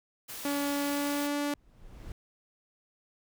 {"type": "noise", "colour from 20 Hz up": "white", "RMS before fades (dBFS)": -41, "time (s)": [0.28, 1.28], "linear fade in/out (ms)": 20}
{"type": "tone with pitch glide", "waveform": "sawtooth", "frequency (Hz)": [284.8, 289.3], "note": ["C#4", "D4"], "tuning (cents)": [47, -26], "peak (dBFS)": -25, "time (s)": [0.45, 1.54], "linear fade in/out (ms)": 2, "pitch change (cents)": 27, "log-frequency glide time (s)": [0.8, 1.35]}
{"type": "noise with exponential growth", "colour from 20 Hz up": "brown", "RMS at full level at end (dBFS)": -39, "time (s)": [1.24, 2.12], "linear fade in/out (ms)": 1, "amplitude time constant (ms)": 190}
{"effects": []}